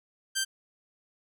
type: tone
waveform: 10% pulse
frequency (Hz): 1568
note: G6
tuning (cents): 0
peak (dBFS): -18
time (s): 0.35-0.45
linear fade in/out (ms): 20
effects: none